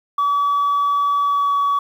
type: tone with pitch glide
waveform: sine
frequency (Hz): 1143 to 1133.8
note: D6 to C#6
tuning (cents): -47 to +39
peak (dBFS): -13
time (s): 0.18-1.79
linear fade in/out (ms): 5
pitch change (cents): -14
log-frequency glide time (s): 1.21-1.55
effects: tanh soft clip ceiling -13 dBFS + 8-bit